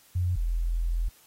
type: tone pair in turn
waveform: sine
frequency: 89.3 / 42.14 Hz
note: F2 / E1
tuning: +39 / +39 cents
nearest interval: octave + minor second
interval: 1300 cents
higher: first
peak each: -23 / -24 dBFS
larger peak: first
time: 0.15-0.36 / 0.36-1.09 s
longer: second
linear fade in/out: 10 ms
effects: white hiss -58 dBFS RMS until 1.26 s + AAC 48 kbps